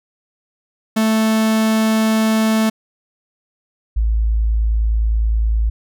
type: tone pair in turn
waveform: 45% pulse / sine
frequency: 220 / 54.84 Hz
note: A3 / A1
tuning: 0 / -5 cents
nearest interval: 2 octaves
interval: 2405 cents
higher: first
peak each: -13 dBFS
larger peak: neither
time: 0.96-2.7 / 3.96-5.7 s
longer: neither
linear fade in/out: 10 ms
effects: none